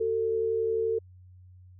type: tone pair together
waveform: sine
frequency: 377.3 / 448.7 Hz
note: F#4 / A4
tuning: +34 / +34 cents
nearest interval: minor third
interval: 300 cents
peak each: -33 / -25 dBFS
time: 0-0.99 s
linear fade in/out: 10 ms
effects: added 91 Hz sine -49 dBFS peak until 1.79 s